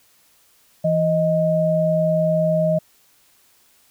sine tone pair together, 165.54 / 625 Hz, E3 / D#5, +8 / +8 cents, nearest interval octave + major seventh, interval 2300 cents, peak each -20 / -17 dBFS, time 0.84-2.79 s, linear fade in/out 10 ms, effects white hiss -57 dBFS RMS until 3.9 s

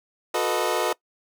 25% pulse chord, B dominant seventh, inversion second, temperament equal with one note detuned, 362 / 440 / 493.9 / 622.3 Hz, F#4 / A4 / B4 / D#5, -38 / 0 / 0 / 0 cents, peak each -24 dBFS, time 0.34-0.93 s, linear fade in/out 5 ms, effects noise-tail reverb RT60 0.1 s tail -22 dB re dry

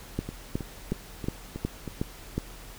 two click trains, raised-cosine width 3 ms, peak -21 / -14 dBFS, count 6 / 7, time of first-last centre 0.29-1.877 / 0.19-2.38 s, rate 3.15 / 2.74 Hz, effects added 41 Hz sine -46 dBFS peak until 2.78 s + pink hiss -47 dBFS RMS until 2.78 s

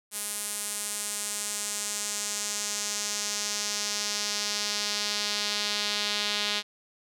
sawtooth tone with band-pass filter sweep, 207.3 Hz, G#3, 3 cents flat, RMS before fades -31 dBFS, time 0.11-6.63 s, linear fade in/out 50 ms, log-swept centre 10000 to 3800 Hz, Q 2, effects none

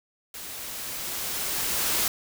white noise with level ramp, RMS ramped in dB -39 to -24 dBFS, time 0.34-2.08 s, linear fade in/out 2 ms, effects none

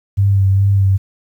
sine tone with vibrato, 98 Hz, G2, in tune, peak -9 dBFS, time 0.17-0.98 s, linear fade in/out 20 ms, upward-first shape sine, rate 2.4 Hz, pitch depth 27 cents each way, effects 8-bit

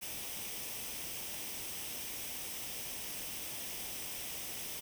white noise with comb filter, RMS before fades -42 dBFS, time 0.01-4.81 s, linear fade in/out 20 ms, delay 0.35 ms, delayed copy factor +0.5, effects none

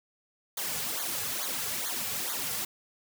white noise with flanger, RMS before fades -33 dBFS, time 0.57-2.65 s, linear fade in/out 5 ms, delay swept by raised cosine 0.37 to 3.27 ms, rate 2.3 Hz, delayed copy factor -0.85, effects none

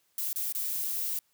violet noise with dropouts, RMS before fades -32 dBFS, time 0.18-1.19 s, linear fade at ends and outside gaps 1 ms, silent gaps 0.33-0.359 / 0.524-0.549 s, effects white hiss -71 dBFS RMS until 1.33 s + high-pass 60 Hz 12 dB/octave

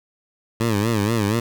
15% pulse tone with vibrato, 108.4 Hz, A2, 25 cents flat, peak -12 dBFS, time 0.6-1.4 s, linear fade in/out 5 ms, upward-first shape sine, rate 4.2 Hz, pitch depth 140 cents each way, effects 7-bit

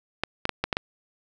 clicks, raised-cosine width 0.3 ms, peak -8 dBFS, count 6, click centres 0.236 / 0.454 / 0.493 / 0.64 / 0.728 / 0.769 s, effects none

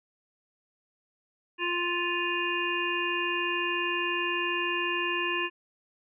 harmonic tone with a mistuned harmonic, 349.2 Hz, F4, in tune, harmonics 1 / 3 / 5 / 7 / 8, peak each -33 / -33 / -33 / -33 / -33 dBFS, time 1.58-5.5 s, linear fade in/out 50 ms, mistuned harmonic 7, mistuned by +26 cents, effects none

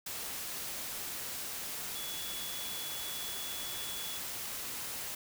sine tone in noise, 3400 Hz, G#7, 40 cents sharp, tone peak -43 dBFS, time 1.95-4.18 s, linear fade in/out 5 ms, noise white, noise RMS -40 dBFS, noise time 0.06-5.15 s, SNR -6 dB, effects none

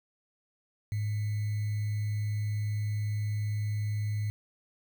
sine tone with sample-and-hold, 105.3 Hz, G#2, 24 cents sharp, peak -28 dBFS, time 0.92-4.3 s, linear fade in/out 0 ms, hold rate 2100 Hz, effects none

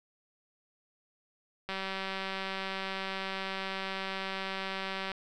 click train, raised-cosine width 0.3 ms, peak -20 dBFS, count 659, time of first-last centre 1.69-5.117 s, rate 192 Hz, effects none

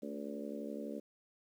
harmonic tone with a mistuned harmonic, 71.9 Hz, D2, 36 cents flat, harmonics 3 / 4 / 5 / 6 / 7 / 8, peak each -44 / -45 / -50 / -48 / -49 / -48 dBFS, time 0.02-1 s, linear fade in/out 10 ms, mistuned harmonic 3, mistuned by +34 cents, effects 11-bit

